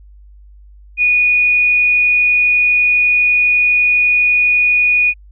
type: tone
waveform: sine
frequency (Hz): 2462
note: D#7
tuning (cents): -19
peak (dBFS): -9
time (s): 0.97-5.14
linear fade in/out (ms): 50
effects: added 50 Hz sine -38 dBFS peak until 5.31 s